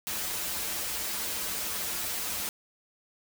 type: noise with comb filter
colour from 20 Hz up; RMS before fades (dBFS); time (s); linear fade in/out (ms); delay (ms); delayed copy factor
white; -33; 0.07-2.49; 0; 7.5; -1
effects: none